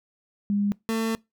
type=tone pair in turn; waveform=sine / 30% pulse; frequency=203.1 / 224.6 Hz; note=G#3 / A3; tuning=-38 / +36 cents; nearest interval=major second; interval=174 cents; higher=second; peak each=-21 dBFS; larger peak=neither; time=0.5-0.72 / 0.89-1.15 s; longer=second; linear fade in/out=0 ms; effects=noise-tail reverb RT60 0.2 s tail -23 dB re dry